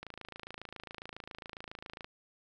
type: click train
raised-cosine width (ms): 0.3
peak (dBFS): -27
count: 56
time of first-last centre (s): 0.03-2.045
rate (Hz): 27.3
effects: none